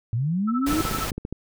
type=linear sweep; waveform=sine; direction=up; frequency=106.3 to 326.2 Hz; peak=-21 dBFS; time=0.13-0.81 s; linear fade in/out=0 ms
type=tone with tremolo; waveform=sine; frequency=1315 Hz; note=E6; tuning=5 cents flat; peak=-25 dBFS; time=0.47-1.07 s; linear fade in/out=20 ms; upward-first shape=sine; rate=13 Hz; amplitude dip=100%
type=noise; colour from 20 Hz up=pink; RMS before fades=-29 dBFS; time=0.66-1.11 s; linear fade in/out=10 ms
type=clicks; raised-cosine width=3 ms; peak=-17 dBFS; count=10; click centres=0.729 / 0.805 / 0.852 / 0.913 / 0.949 / 0.986 / 1.118 / 1.18 / 1.251 / 1.326 s
effects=none